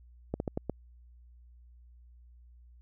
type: slowing click train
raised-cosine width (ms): 2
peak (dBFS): -18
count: 5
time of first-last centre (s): 0.34-0.697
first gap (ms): 61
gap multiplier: 1.26
effects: added 60 Hz sine -53 dBFS peak until 2.81 s